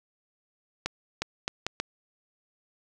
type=accelerating click train; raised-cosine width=0.2 ms; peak=-11 dBFS; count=5; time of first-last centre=0.86-1.8 s; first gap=360 ms; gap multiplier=0.72; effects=none